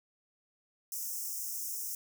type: high-pass noise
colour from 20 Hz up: white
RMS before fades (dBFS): -38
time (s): 0.92-1.95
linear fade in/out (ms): 2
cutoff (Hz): 5300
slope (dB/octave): 96
effects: none